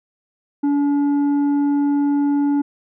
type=tone with tanh clipping; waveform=sine; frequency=286.2 Hz; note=D4; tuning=45 cents flat; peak=-16 dBFS; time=0.63-2.62 s; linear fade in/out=10 ms; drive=6 dB; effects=none